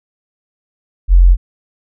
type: tone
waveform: sine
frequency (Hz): 44.26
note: F1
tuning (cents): +24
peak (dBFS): -3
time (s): 1.08-1.37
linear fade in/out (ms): 50
effects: none